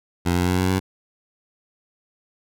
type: tone with pitch steps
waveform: 15% pulse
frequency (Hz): 87.4 / 89.03 / 90.69 / 92.38 / 94.11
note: F2 / F2 / F#2 / F#2 / F#2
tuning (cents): +2 / +34 / -34 / -2 / +30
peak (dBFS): -12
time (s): 0.25-0.8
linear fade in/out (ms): 20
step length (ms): 110
effects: none